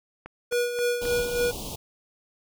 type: click train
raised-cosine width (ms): 0.5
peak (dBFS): -24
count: 4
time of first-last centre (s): 0.26-1.054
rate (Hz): 3.78
type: tone with tremolo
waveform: square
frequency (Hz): 483.5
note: B4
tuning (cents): -37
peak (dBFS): -22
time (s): 0.51-1.52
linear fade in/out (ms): 20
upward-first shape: sine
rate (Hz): 3.5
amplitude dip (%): 60
type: band-stop noise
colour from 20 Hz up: pink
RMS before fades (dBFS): -35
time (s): 1.01-1.76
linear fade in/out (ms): 10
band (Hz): 1000 to 2800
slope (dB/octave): 48
effects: none